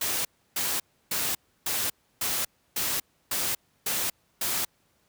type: noise bursts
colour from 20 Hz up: white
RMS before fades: -28 dBFS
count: 9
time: 0.01-4.65 s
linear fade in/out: 5 ms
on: 240 ms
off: 310 ms
effects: pink hiss -68 dBFS RMS until 5.08 s + high-pass 60 Hz 12 dB/octave